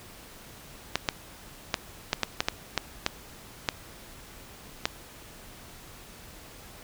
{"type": "clicks", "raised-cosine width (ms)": 0.2, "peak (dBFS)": -6, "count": 11, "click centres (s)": [0.956, 1.088, 1.742, 2.131, 2.233, 2.405, 2.485, 2.777, 3.064, 3.688, 4.855], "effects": ["pink hiss -48 dBFS RMS until 6.83 s"]}